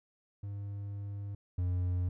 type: tone pair in turn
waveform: triangle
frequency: 100.8 / 89.8 Hz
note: G2 / F2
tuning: +49 / +49 cents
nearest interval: major second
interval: 200 cents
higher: first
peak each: -35 / -27 dBFS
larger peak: second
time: 0.43-1.35 / 1.58-2.09 s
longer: first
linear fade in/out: 5 ms
effects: none